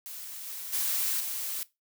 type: noise with level steps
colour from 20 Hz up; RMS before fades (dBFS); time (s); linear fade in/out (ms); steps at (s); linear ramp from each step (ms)
blue; -41 / -39 / -29 / -34; 0.06-1.63; 0; 0.45 / 0.72 / 1.19; 20
effects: noise-tail reverb RT60 0.2 s tail -18 dB re dry